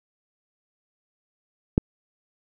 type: click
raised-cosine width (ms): 3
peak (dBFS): -4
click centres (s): 1.779
effects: none